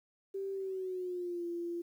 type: tone with pitch glide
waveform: sine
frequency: 390 to 343.5 Hz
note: G4 to F4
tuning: -9 to -29 cents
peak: -35 dBFS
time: 0.34-1.82 s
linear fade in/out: 10 ms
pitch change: -220 cents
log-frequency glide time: 0.53-1.46 s
effects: 11-bit